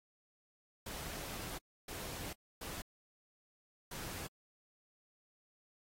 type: noise bursts at uneven times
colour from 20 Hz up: pink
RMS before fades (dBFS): -45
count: 4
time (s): 0.86-1.58 / 1.88-2.33 / 2.61-2.82 / 3.91-4.27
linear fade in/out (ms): 5
effects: AAC 48 kbps